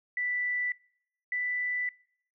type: tone pair in turn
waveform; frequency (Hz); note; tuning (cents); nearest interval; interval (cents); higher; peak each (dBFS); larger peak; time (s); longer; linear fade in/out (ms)
sine; 1975.5 / 1982.7; B6 / B6; 0 / +6; unison; 6; second; -28 / -28; neither; 0.17-0.72 / 1.32-1.89; second; 2
effects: noise-tail reverb RT60 0.7 s tail -24 dB re dry